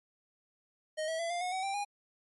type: tone with pitch steps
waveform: square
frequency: 622.3 / 646.9 / 672.4 / 698.9 / 726.5 / 755.2 / 785 / 815.9 Hz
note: D#5 / E5 / E5 / F5 / F#5 / F#5 / G5 / G#5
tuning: 0 / -33 / +34 / +1 / -32 / +35 / +2 / -31 cents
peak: -33 dBFS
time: 0.97-1.85 s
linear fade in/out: 20 ms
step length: 110 ms
effects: MP3 48 kbps